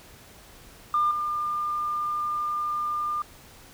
sine tone with level steps, 1202 Hz, D6, 40 cents sharp, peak -19 / -25 dBFS, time 0.94-3.22 s, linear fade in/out 2 ms, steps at 1.11 s, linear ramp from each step 2 ms, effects tanh soft clip ceiling -15 dBFS + pink hiss -50 dBFS RMS until 3.73 s

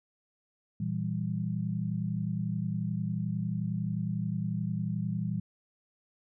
sine chord, E diminished, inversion second, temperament equal, 116.54 / 164.81 / 196 Hz, Bb2 / E3 / G3, 0 / 0 / 0 cents, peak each -34 / -33 / -34 dBFS, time 0.8-5.4 s, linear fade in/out 5 ms, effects none

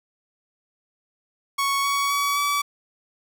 sawtooth tone with pitch steps, 1110 / 1122.2 / 1134.6 / 1147.2 Hz, C#6 / C#6 / C#6 / D6, +2 / +21 / +40 / -41 cents, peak -17 dBFS, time 1.58-2.62 s, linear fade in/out 10 ms, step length 260 ms, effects none

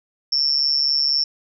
sine tone with amplitude modulation, 5410 Hz, E8, 44 cents sharp, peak -12 dBFS, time 0.32-1.24 s, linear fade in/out 5 ms, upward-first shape sine, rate 144 Hz, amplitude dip 100%, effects none

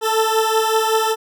20% pulse beating tone pair, 440 / 445.3 Hz, A4 / A4, 0 / +21 cents, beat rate 5.3 Hz, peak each -12 / -15 dBFS, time 0.01-1.16 s, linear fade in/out 50 ms, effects none

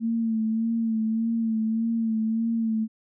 sine tone with vibrato, 224.7 Hz, A3, 37 cents sharp, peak -22 dBFS, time 0-2.88 s, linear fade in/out 50 ms, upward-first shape sine, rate 1.7 Hz, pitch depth 38 cents each way, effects none

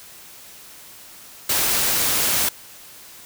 white noise, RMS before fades -20 dBFS, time 1.49-2.49 s, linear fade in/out 5 ms, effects white hiss -43 dBFS RMS until 3.25 s

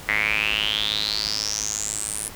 square tone with band-pass filter sweep, 53 Hz, G#1, 36 cents sharp, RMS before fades -25 dBFS, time 0.08-2.29 s, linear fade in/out 10 ms, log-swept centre 2000 to 10000 Hz, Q 8.6, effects pink hiss -40 dBFS RMS until 2.35 s

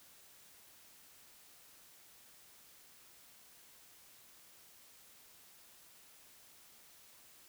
silence, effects white hiss -61 dBFS RMS until 7.48 s

